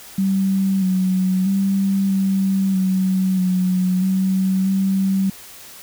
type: tone with pitch steps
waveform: sine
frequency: 193 / 186.3 / 195.2 / 193.1 / 188 / 183.7 / 189.5 / 192.8 Hz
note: G3 / F#3 / G3 / G3 / F#3 / F#3 / F#3 / G3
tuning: -27 / +12 / -7 / -26 / +28 / -12 / +42 / -28 cents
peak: -15 dBFS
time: 0.18-5.3 s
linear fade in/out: 5 ms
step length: 640 ms
effects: white hiss -40 dBFS RMS until 5.82 s